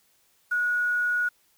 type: tone with quantisation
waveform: sine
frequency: 1456 Hz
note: F#6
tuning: 28 cents flat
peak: -22 dBFS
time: 0.51-1.29 s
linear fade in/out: 10 ms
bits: 8
effects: white hiss -65 dBFS RMS until 1.57 s